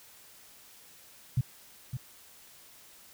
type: tone with echo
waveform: sine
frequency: 126.5 Hz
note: B2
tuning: 42 cents sharp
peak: -22 dBFS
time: 1.37-1.41 s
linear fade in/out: 5 ms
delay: 560 ms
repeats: 1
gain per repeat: -9 dB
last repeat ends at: 1.97 s
effects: white hiss -55 dBFS RMS until 3.13 s